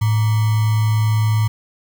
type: tone with sample-and-hold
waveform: sine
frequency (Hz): 108.7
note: A2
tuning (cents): -21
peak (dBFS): -13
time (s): 0.01-1.48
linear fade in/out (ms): 10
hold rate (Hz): 1050
effects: none